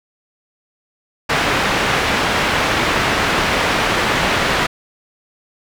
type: low-pass noise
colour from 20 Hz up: white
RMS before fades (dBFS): -17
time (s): 1.29-4.67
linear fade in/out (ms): 10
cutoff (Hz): 2200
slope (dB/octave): 12
effects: none